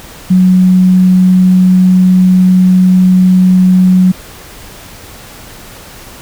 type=tone; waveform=sine; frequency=184.2 Hz; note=F#3; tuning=7 cents flat; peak=-3 dBFS; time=0.3-4.12 s; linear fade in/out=10 ms; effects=pink hiss -32 dBFS RMS until 6.21 s